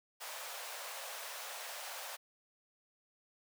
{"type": "high-pass noise", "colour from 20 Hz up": "pink", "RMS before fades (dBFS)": -45, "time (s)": [0.2, 2.17], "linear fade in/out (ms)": 20, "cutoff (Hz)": 530, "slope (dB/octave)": 48, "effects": []}